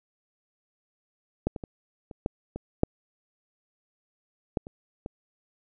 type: clicks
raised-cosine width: 2 ms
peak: -11 / -21 / -23 / -27 / -13 / -21 / -6 / -12 / -27 / -21 dBFS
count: 10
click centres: 1.47 / 1.562 / 1.638 / 2.112 / 2.261 / 2.56 / 2.834 / 4.572 / 4.669 / 5.061 s
effects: none